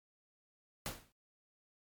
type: noise with exponential decay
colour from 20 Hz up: pink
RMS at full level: -37 dBFS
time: 0.86-1.12 s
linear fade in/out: 0 ms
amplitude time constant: 55 ms
effects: MP3 96 kbps